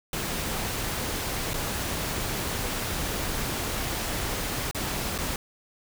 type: noise with dropouts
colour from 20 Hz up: pink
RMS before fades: -30 dBFS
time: 0.13-5.36 s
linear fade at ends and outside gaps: 2 ms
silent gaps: 1.535-1.54 / 4.712-4.747 / 5.18-5.186 s
effects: none